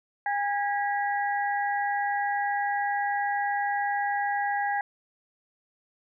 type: tone cluster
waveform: sine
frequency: 812 / 1644 / 1941 Hz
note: G#5 / G#6 / B6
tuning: -39 / -18 / -31 cents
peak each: -26 / -32 / -34 dBFS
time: 0.26-4.81 s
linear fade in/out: 2 ms
effects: none